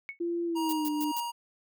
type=tone with exponential decay; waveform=sine; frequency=2211 Hz; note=C#7; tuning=5 cents flat; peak=-31 dBFS; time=0.09-0.19 s; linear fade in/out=0 ms; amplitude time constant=21 ms
type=tone with pitch glide; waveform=sine; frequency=342.3 to 299.7 Hz; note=F4 to D4; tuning=-35 to +35 cents; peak=-28 dBFS; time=0.2-1.12 s; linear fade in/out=10 ms; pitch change=-230 cents; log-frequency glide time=0.45-0.88 s
type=tone with tremolo; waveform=square; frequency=946 Hz; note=A#5; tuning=25 cents sharp; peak=-31 dBFS; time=0.55-1.32 s; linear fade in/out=20 ms; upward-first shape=triangle; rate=2 Hz; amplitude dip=60%
type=noise bursts; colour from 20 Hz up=violet; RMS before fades=-36 dBFS; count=4; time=0.69-1.202 s; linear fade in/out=2 ms; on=38 ms; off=120 ms
effects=none